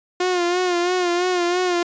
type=tone with vibrato; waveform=sawtooth; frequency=356.4 Hz; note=F4; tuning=35 cents sharp; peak=-14 dBFS; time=0.2-1.83 s; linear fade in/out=5 ms; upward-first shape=sine; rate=3 Hz; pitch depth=51 cents each way; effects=resampled to 16000 Hz